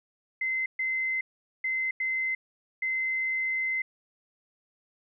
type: tone bursts at uneven times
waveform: sine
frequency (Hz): 2062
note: C7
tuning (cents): -26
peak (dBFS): -26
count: 5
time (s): 0.41-0.66 / 0.79-1.21 / 1.64-1.91 / 2-2.35 / 2.82-3.82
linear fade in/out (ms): 5
effects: none